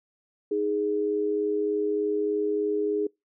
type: tone pair together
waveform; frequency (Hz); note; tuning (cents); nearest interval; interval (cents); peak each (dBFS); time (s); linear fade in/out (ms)
sine; 311.8 / 415.1; D#4 / G#4; +4 / -1; perfect fourth; 495; -30 / -24; 0.51-3.07; 5
effects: noise-tail reverb RT60 0.2 s tail -26 dB re dry